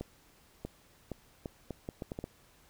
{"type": "accelerating click train", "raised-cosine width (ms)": 2, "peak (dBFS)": -24, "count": 10, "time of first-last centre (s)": [0.01, 2.241], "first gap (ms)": 640, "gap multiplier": 0.73, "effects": ["pink hiss -63 dBFS RMS until 2.69 s"]}